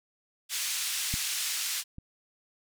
white band-pass noise, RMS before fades -32 dBFS, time 0.49-1.84 s, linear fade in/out 50 ms, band 2100 to 9000 Hz, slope 12 dB/octave
clicks, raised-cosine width 5 ms, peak -20 / -30 dBFS, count 2, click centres 1.14 / 1.984 s
effects none

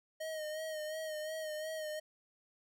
square tone with vibrato, 623 Hz, D#5, 2 cents sharp, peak -39 dBFS, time 0.2-2 s, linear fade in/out 10 ms, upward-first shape sine, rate 2.8 Hz, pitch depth 41 cents each way, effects none

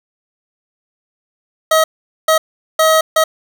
25% pulse tone bursts at uneven times, 636 Hz, D#5, 38 cents sharp, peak -5 dBFS, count 4, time 1.71-1.84 / 2.28-2.38 / 2.79-3.01 / 3.16-3.24 s, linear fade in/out 5 ms, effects none

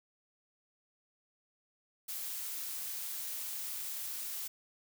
blue noise, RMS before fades -40 dBFS, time 2.08-4.48 s, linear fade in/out 10 ms, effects none

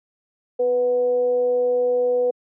sine tone with frequency modulation, 493.9 Hz, B4, in tune, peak -16 dBFS, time 0.59-2.31 s, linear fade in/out 10 ms, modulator 242 Hz, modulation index 0.26, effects high-pass 300 Hz 12 dB/octave

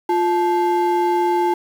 triangle ring-modulated tone, 610 Hz, D#5, 34 cents flat, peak -10 dBFS, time 0.09-1.54 s, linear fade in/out 5 ms, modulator 259 Hz, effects 7-bit

